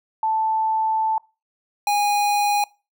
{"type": "tone pair in turn", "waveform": ["sine", "square"], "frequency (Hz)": [880, 821.8], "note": ["A5", "G#5"], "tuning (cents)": [0, -18], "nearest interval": "minor second", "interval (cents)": 118, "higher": "first", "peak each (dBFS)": -18, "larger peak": "neither", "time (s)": [[0.23, 1.18], [1.87, 2.64]], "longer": "first", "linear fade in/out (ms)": 2, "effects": ["noise-tail reverb RT60 0.3 s tail -24 dB re dry"]}